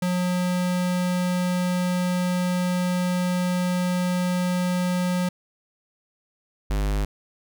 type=tone pair in turn; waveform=square; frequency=180 / 50.51 Hz; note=F#3 / G#1; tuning=-47 / -47 cents; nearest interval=octave + minor seventh; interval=2200 cents; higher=first; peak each=-22 dBFS; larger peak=neither; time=0.02-5.29 / 6.7-7.05 s; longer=first; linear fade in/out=5 ms; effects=none